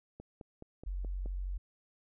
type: click train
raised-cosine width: 2 ms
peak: -33 dBFS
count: 6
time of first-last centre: 0.2-1.259 s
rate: 4.72 Hz
type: tone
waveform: sine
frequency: 46.25 Hz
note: F#1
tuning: in tune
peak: -34 dBFS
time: 0.86-1.58 s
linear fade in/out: 10 ms
effects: none